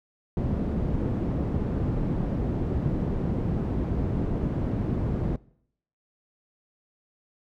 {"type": "low-pass noise", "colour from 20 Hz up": "white", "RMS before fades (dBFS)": -27, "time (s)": [0.37, 5.36], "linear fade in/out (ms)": 2, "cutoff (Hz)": 220, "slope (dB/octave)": 12, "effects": ["noise-tail reverb RT60 0.7 s tail -23 dB re dry"]}